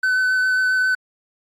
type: tone with vibrato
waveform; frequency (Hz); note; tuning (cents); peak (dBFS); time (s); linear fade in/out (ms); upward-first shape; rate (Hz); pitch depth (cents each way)
triangle; 1513; F#6; +38; -14; 0.03-0.95; 5; sine; 7.4; 11
effects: AAC 48 kbps